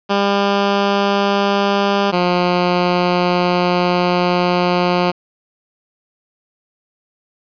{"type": "tone pair in turn", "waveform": "10% pulse", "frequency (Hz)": [200, 177.97], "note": ["G3", "F3"], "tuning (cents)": [35, 33], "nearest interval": "major second", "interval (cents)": 202, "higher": "first", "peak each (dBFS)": -5, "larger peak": "neither", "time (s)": [[0.09, 2.12], [2.12, 5.12]], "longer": "second", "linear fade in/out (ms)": 20, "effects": ["resampled to 11025 Hz", "7-bit"]}